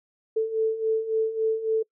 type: beating tone pair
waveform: sine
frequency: 440 / 443.6 Hz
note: A4 / A4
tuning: 0 / +14 cents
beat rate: 3.6 Hz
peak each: -28 / -23 dBFS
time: 0.36-1.83 s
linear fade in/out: 10 ms
effects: noise-tail reverb RT60 0.1 s tail -25 dB re dry